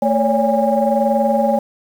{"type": "tone cluster", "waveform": "sine", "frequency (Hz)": [224, 553, 574, 816], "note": ["A3", "C#5", "D5", "G#5"], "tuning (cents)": [31, -4, -40, -31], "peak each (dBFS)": -18, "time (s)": [0.02, 1.59], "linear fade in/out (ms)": 5, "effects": ["tanh soft clip ceiling -3 dBFS", "7-bit"]}